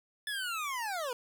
25% pulse linear sweep, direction down, 1741 to 466.2 Hz, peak -30 dBFS, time 0.27-1.13 s, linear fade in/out 2 ms, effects 10-bit

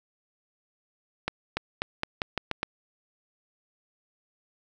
accelerating click train, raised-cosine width 0.3 ms, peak -11 dBFS, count 8, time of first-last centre 1.28-2.631 s, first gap 290 ms, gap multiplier 0.86, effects none

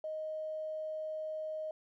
triangle tone with tanh clipping, 624 Hz, D#5, 5 cents sharp, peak -36 dBFS, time 0.04-1.71 s, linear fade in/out 2 ms, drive 3 dB, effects none

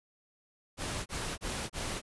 pink noise bursts, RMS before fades -36 dBFS, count 4, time 0.77-2.017 s, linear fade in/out 50 ms, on 290 ms, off 29 ms, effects resampled to 24000 Hz

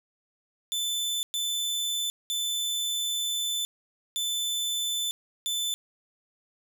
sawtooth tone bursts at uneven times, 3520 Hz, A7, in tune, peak -24 dBFS, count 5, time 0.72-1.23 / 1.34-2.1 / 2.3-3.65 / 4.16-5.11 / 5.46-5.74 s, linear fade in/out 0 ms, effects none

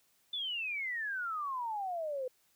sine exponential sweep, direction down, 3545 to 497.8 Hz, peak -34 dBFS, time 0.33-2.28 s, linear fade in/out 5 ms, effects white hiss -71 dBFS RMS until 2.55 s

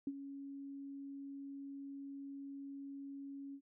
sine tone with ADSR envelope, 277.5 Hz, C#4, 2 cents sharp, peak -34 dBFS, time 0.07-3.61 s, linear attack 3 ms, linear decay 44 ms, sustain -11 dB, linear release 69 ms, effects none

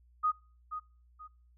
sine tone with echo, 1244.5 Hz, D#6, in tune, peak -25 dBFS, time 0.23-0.32 s, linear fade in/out 20 ms, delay 480 ms, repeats 2, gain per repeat -10 dB, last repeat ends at 1.28 s, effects noise-tail reverb RT60 0.4 s tail -26 dB re dry + added 60 Hz sine -60 dBFS peak until 1.57 s

